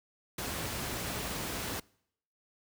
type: noise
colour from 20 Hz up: pink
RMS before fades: -36 dBFS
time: 0.38-1.8 s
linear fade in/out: 5 ms
effects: noise-tail reverb RT60 0.7 s tail -25 dB re dry + high-pass 60 Hz 12 dB/octave